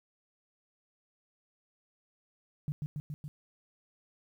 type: tone with echo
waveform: sine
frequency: 148.7 Hz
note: D3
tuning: 22 cents sharp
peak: -30 dBFS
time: 2.68-2.72 s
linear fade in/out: 0 ms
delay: 140 ms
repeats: 4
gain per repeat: -2 dB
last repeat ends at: 3.28 s
effects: 11-bit